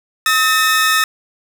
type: tone pair together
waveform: sawtooth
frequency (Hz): 1279 / 1808.8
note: D#6 / A6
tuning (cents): +47 / +47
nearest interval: tritone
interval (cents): 600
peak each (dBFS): -11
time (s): 0.26-1.04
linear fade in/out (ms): 2
effects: none